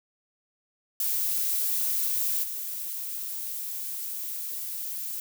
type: noise with level steps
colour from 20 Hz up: violet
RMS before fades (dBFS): -27 / -34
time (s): 1-5.2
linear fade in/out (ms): 2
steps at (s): 2.43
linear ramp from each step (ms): 10
effects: none